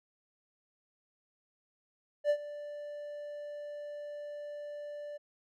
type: tone with ADSR envelope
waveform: triangle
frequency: 587.3 Hz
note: D5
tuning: in tune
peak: -21 dBFS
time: 2.24-5.18 s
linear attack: 59 ms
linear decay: 70 ms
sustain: -17 dB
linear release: 17 ms
effects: none